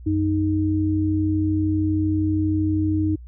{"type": "tone pair together", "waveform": "sine", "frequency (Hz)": [92.74, 311.1], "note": ["F#2", "D#4"], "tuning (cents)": [5, 0], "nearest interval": "octave + major sixth", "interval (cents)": 2095, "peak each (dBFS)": [-22, -20], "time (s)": [0.06, 3.16], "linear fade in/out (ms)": 10, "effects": ["added 60 Hz sine -37 dBFS peak until 3.27 s"]}